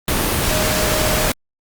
sine tone in noise, 619 Hz, D#5, 9 cents flat, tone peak -23 dBFS, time 0.5-1.28 s, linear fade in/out 2 ms, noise pink, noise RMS -18 dBFS, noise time 0.08-1.32 s, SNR -8 dB, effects Opus 32 kbps

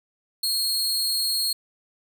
sawtooth tone with amplitude modulation, 4270 Hz, C8, 34 cents sharp, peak -17 dBFS, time 0.43-1.53 s, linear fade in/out 5 ms, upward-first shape sine, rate 239 Hz, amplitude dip 50%, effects none

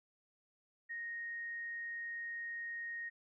sine tone, 1864.7 Hz, A#6, in tune, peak -40 dBFS, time 0.89-3.1 s, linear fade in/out 20 ms, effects none

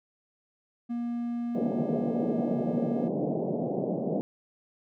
triangle tone, 237.5 Hz, A#3, 33 cents sharp, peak -27 dBFS, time 0.89-3.09 s, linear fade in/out 20 ms
pink band-pass noise, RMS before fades -30 dBFS, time 1.55-4.21 s, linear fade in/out 0 ms, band 150 to 690 Hz, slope 48 dB/octave
effects none

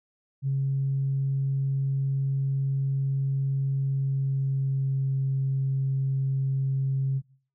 sine tone with pitch glide, 136.3 to 134.81 Hz, C#3 to C#3, -29 to -48 cents, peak -22 dBFS, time 0.42-7.22 s, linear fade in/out 50 ms, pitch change -19 cents, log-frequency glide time 3.83-5.2 s, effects noise-tail reverb RT60 0.5 s tail -22 dB re dry + tanh soft clip ceiling -18 dBFS

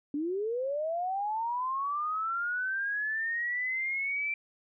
sine linear sweep, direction up, 279.4 to 2349 Hz, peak -29 dBFS, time 0.14-4.34 s, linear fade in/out 2 ms, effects none

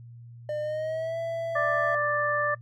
triangle tone with pitch glide, 602 to 664.1 Hz, D5 to E5, +43 to +13 cents, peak -26 dBFS, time 0.49-1.95 s, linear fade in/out 2 ms, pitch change +170 cents, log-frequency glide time 0.61-1.18 s
harmonic tone, 589 Hz, D5, 5 cents sharp, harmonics 1 / 2 / 3, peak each -28 / -28 / -28 dBFS, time 1.55-2.55 s, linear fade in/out 10 ms
effects noise-tail reverb RT60 0.1 s tail -21 dB re dry + added 118 Hz sine -43 dBFS peak until 2.61 s

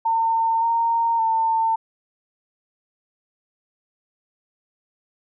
sine tone with pitch steps, 907 / 923 / 899 Hz, A#5 / A#5 / A5, -48 / -17 / +37 cents, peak -17 dBFS, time 0.05-1.76 s, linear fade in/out 10 ms, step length 570 ms, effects none

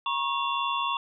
sine tone cluster, 951 / 1094 / 2756 / 3454 Hz, A#5 / C#6 / F7 / A7, +34 / -23 / -24 / -33 cents, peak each -31 / -28 / -34 / -34 dBFS, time 0.06-0.97 s, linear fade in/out 2 ms, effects none

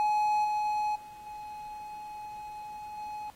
triangle tone with level steps, 844 Hz, G#5, 28 cents sharp, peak -22 / -25 / -43 / -37 / -34 dBFS, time 0-3.3 s, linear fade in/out 0 ms, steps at 0.44 / 0.95 / 1.26 / 2.97 s, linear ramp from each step 10 ms, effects pink hiss -59 dBFS RMS until 3.35 s + AAC 48 kbps

